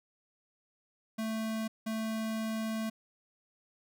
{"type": "tone bursts at uneven times", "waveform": "square", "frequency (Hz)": 221.1, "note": "A3", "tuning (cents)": 9, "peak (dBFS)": -33, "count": 2, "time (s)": [[1.18, 1.68], [1.86, 2.9]], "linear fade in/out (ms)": 10, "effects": []}